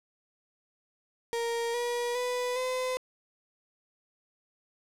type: tone with pitch steps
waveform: 35% pulse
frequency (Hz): 466.2 / 480.4 / 495.1 / 510.2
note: A#4 / B4 / B4 / C5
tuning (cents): 0 / -48 / +4 / -44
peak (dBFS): -27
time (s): 1.33-2.97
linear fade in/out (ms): 0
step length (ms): 410
effects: low-pass 11000 Hz 12 dB/octave + 9-bit